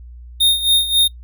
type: tone with tremolo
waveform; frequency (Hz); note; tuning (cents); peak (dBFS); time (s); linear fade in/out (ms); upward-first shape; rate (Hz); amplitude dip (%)
square; 3685; A#7; -21; -10; 0.4-1.08; 10; sine; 3.7; 75
effects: noise-tail reverb RT60 0.1 s tail -21 dB re dry + added 60 Hz sine -34 dBFS peak until 1.23 s